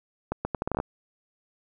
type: accelerating click train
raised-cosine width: 1 ms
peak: -13 dBFS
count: 10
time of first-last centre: 0.32-0.801 s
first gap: 130 ms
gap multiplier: 0.75
effects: none